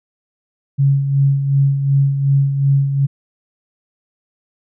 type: tone with tremolo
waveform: sine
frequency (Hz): 138.59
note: C#3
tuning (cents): 0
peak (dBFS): -9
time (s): 0.78-3.07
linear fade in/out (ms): 20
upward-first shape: sine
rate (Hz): 2.7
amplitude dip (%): 55
effects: none